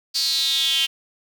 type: tone with high-pass filter sweep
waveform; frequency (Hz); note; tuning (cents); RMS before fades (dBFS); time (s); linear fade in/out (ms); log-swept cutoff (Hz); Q
square; 147.4; D3; +7; -21; 0.14-0.87; 20; 4600 to 3000; 8
effects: none